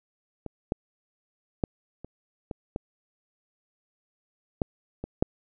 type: clicks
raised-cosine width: 2 ms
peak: -22 / -12 / -11 / -26 / -20 / -17 / -11 / -20 / -7 dBFS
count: 9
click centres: 0.463 / 0.721 / 1.638 / 2.046 / 2.512 / 2.761 / 4.618 / 5.04 / 5.225 s
effects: none